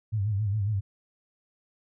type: tone with vibrato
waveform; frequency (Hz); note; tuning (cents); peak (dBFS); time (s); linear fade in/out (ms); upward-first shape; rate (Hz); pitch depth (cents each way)
sine; 103.3; G#2; -9; -24; 0.12-0.81; 20; sine; 7.3; 110
effects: none